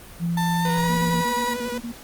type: tone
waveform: sine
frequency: 170.1 Hz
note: F3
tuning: 45 cents flat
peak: -21 dBFS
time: 0.19-1.25 s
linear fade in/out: 50 ms
type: tone with pitch glide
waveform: 35% pulse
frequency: 890 to 970.6 Hz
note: A5 to B5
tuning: +20 to -30 cents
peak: -22 dBFS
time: 0.37-1.54 s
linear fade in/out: 5 ms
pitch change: +150 cents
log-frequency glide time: 0.59-0.93 s
type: tone with vibrato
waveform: sawtooth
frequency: 489.8 Hz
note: B4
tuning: 14 cents flat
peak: -24 dBFS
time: 0.65-1.78 s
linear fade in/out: 2 ms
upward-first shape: square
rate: 11 Hz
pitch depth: 21 cents each way
type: tone bursts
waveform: sine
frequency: 235.2 Hz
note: A#3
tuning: 16 cents sharp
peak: -28 dBFS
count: 9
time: 0.89-1.923 s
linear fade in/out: 10 ms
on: 89 ms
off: 29 ms
effects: pink hiss -43 dBFS RMS until 2.03 s + Opus 32 kbps